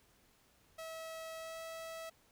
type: tone with pitch glide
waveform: sawtooth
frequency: 647 to 651.9 Hz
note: E5 to E5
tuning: -32 to -19 cents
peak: -40 dBFS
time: 0.78-2.1 s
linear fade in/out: 10 ms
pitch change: +13 cents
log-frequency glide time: 1.36-1.61 s
effects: pink hiss -69 dBFS RMS until 2.31 s